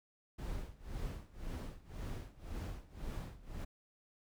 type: noise with tremolo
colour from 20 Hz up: brown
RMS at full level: -40 dBFS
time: 0.38-3.65 s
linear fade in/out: 10 ms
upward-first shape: sine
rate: 1.9 Hz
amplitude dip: 90%
effects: none